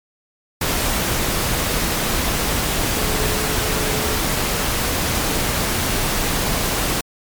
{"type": "tone in noise", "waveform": "sine", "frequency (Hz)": 428.7, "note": "A4", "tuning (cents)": -45, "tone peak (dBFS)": -28, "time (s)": [2.97, 4.2], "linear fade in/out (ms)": 5, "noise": "pink", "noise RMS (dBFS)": -20, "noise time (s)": [0.61, 7.01], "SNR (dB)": -11, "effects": ["MP3 96 kbps"]}